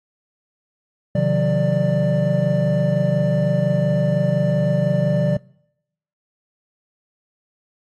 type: tone cluster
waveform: triangle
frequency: 132.7 / 156.9 / 182.7 / 591 Hz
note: C3 / D#3 / F#3 / D5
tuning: +25 / +15 / -22 / +11 cents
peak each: -19 dBFS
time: 1.15-5.37 s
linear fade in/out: 5 ms
effects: noise-tail reverb RT60 0.8 s tail -25 dB re dry + AAC 48 kbps